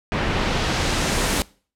pink noise with low-pass filter sweep, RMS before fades -22 dBFS, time 0.12-1.42 s, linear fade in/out 0 ms, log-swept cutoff 2500 to 12000 Hz, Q 0.82, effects noise-tail reverb RT60 0.4 s tail -22 dB re dry

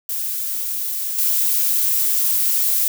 violet noise with level steps, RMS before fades -24 / -18 dBFS, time 0.09-2.88 s, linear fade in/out 2 ms, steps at 1.18 s, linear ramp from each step 5 ms, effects none

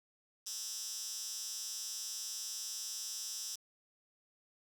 10% pulse tone with high-pass filter, 220 Hz, A3, in tune, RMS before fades -42 dBFS, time 0.46-3.56 s, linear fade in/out 10 ms, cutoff 5900 Hz, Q 3, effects none

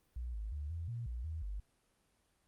sine tone with pitch steps, 60.4 / 53.1 / 73.2 / 83.6 / 117.6 / 59.7 / 79.8 / 50 Hz, B1 / G#1 / D2 / E2 / A#2 / A#1 / D#2 / G1, -38 / +39 / -5 / +25 / +16 / +42 / +44 / +35 cents, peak -38 dBFS, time 0.16-1.6 s, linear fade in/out 5 ms, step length 180 ms, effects pink hiss -75 dBFS RMS until 2.47 s + Opus 32 kbps

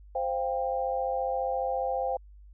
sine chord, C suspended fourth, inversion none, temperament equal with one note detuned, 523.3 / 698.5 / 793.1 Hz, C5 / F5 / G5, 0 / 0 / +20 cents, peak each -30 / -33 / -31 dBFS, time 0.15-2.17 s, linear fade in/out 5 ms, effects added 50 Hz sine -48 dBFS peak until 2.53 s

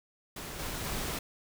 pink noise with level steps, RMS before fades -41 / -37 / -35 dBFS, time 0.36-1.19 s, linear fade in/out 5 ms, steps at 0.59 / 0.84 s, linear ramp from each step 5 ms, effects none

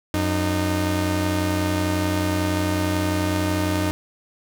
sawtooth tone pair together, 91.1 / 306.2 Hz, F#2 / D#4, -26 / -28 cents, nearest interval octave + major sixth, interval 2098 cents, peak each -19 dBFS, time 0.14-3.91 s, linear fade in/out 0 ms, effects none

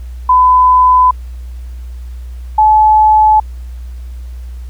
sine tone pair in turn, 1006 / 860.2 Hz, B5 / A5, +32 / -39 cents, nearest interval minor third, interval 271 cents, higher first, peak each -4 dBFS, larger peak neither, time 0.29-1.11 / 2.58-3.4 s, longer neither, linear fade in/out 5 ms, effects added 61 Hz sine -23 dBFS peak until 4.69 s + pink hiss -48 dBFS RMS until 4.69 s

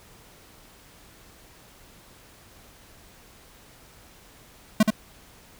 square tone with echo, 215.9 Hz, A3, 33 cents flat, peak -14 dBFS, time 4.8-4.83 s, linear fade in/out 5 ms, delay 75 ms, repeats 1, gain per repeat -4 dB, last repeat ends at 4.905 s, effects pink hiss -52 dBFS RMS until 5.59 s

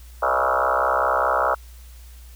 sine tone with frequency modulation, 968 Hz, B5, 35 cents flat, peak -17 dBFS, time 0.22-1.55 s, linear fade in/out 10 ms, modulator 64.9 Hz, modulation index 6.9, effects added 60 Hz sine -40 dBFS peak until 2.35 s + white hiss -52 dBFS RMS until 2.35 s

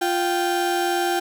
35% pulse tone pair together, 349.2 / 780.8 Hz, F4 / G5, 0 / -7 cents, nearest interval octave + major second, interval 1393 cents, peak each -21 dBFS, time 0.01-1.2 s, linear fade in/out 10 ms, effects none

